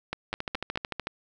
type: two click trains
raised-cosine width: 0.3 ms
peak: -15 / -14 dBFS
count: 11 / 4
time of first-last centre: 0.33-1.071 / 0.13-0.758 s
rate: 13.5 / 4.78 Hz
effects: none